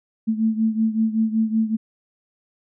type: beating tone pair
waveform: sine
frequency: 220 / 225.3 Hz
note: A3 / A3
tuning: 0 / +41 cents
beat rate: 5.3 Hz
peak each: -19 / -23 dBFS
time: 0.27-1.77 s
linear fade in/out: 20 ms
effects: none